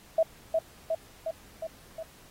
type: tone with echo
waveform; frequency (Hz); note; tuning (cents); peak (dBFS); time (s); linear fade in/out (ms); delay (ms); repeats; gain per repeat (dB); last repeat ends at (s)
sine; 648; E5; -30; -19; 0.18-0.23; 5; 360; 5; -3; 2.03
effects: pink hiss -55 dBFS RMS until 2.3 s + AAC 48 kbps